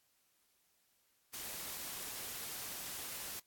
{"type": "noise", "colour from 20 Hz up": "white", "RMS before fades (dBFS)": -44, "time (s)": [1.33, 3.4], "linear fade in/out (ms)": 10, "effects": ["white hiss -75 dBFS RMS until 3.46 s", "AAC 64 kbps"]}